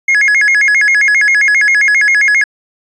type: tone with vibrato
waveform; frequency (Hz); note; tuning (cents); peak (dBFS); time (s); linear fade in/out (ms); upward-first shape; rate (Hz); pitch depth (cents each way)
triangle; 1900; A#6; +33; -5; 0.08-2.44; 5; square; 7.5; 210
effects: resampled to 22050 Hz